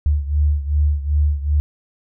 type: beating tone pair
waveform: sine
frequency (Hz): 73 / 75.6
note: D2 / D#2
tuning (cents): -10 / -49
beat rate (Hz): 2.6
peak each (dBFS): -16 / -20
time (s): 0.06-1.6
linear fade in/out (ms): 0
effects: none